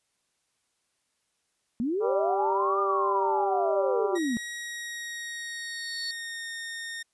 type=linear two-way sweep; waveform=sine; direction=up then down; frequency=218.2 to 1216 to 218.2 Hz; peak=-25 dBFS; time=1.8-4.37 s; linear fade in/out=0 ms; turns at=2.8 s
type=harmonic tone; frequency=196 Hz; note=G3; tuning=in tune; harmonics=2 / 3 / 4 / 5 / 6 / 7; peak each=-28 / -33 / -35 / -36 / -38 / -43 dBFS; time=2-4.19 s; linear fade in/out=50 ms
type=tone with pitch glide; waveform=sawtooth; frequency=1900 to 1839.5 Hz; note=A#6 to A#6; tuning=+33 to -24 cents; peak=-31 dBFS; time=4.15-7.03 s; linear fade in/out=10 ms; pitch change=-57 cents; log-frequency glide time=4.52-6.5 s
type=tone with exponential growth; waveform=sine; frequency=4435 Hz; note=C#8; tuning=in tune; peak=-30 dBFS; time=4.91-6.11 s; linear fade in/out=2 ms; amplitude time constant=260 ms
effects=white hiss -75 dBFS RMS until 7.13 s + resampled to 24000 Hz